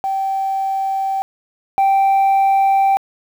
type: tone pair in turn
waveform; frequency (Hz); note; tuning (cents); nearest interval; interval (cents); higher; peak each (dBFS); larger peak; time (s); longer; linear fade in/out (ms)
sine; 776 / 781.4; G5 / G5; -18 / -6; unison; 12; second; -16 / -8; second; 0.04-1.22 / 1.78-2.97; second; 0
effects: tanh soft clip ceiling -10 dBFS + 7-bit